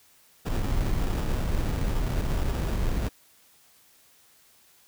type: noise with sample-and-hold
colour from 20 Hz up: brown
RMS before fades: -26 dBFS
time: 0.45-3.09 s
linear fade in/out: 10 ms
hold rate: 2100 Hz
effects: white hiss -59 dBFS RMS until 4.87 s